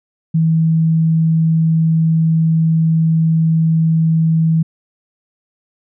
sine tone, 161.7 Hz, E3, 33 cents flat, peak -10 dBFS, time 0.34-4.63 s, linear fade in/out 10 ms, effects none

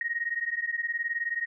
sine beating tone pair, 1864.7 / 1883.7 Hz, A#6 / A#6, 0 / +18 cents, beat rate 19 Hz, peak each -31 dBFS, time 0.01-1.46 s, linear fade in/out 2 ms, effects none

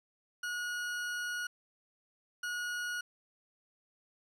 40% pulse tone bursts at uneven times, 1450 Hz, F#6, 35 cents flat, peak -34 dBFS, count 2, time 0.43-1.47 / 2.43-3.01 s, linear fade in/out 5 ms, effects low-pass 10000 Hz 12 dB/octave + 11-bit

